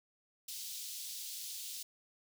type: high-pass noise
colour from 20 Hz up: pink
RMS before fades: -44 dBFS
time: 0.48-1.83 s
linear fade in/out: 5 ms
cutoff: 3600 Hz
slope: 24 dB/octave
effects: none